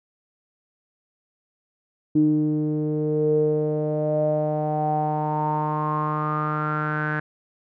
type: tone with low-pass filter sweep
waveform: sawtooth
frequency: 152.2 Hz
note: D#3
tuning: 38 cents flat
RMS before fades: -23 dBFS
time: 2.15-7.2 s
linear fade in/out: 5 ms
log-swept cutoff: 310 to 1600 Hz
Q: 9.4
effects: none